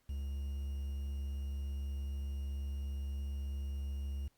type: tone with quantisation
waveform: triangle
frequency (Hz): 69.3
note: C#2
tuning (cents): 0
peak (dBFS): -34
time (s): 0.09-4.28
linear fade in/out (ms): 5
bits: 10
effects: pink hiss -75 dBFS RMS until 4.37 s + Opus 48 kbps